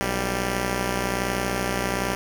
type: tone pair together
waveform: 5% pulse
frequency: 61.2 / 196 Hz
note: B1 / G3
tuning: -15 / 0 cents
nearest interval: octave + minor sixth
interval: 2015 cents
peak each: -15 dBFS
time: 0.01-2.15 s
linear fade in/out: 0 ms
effects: none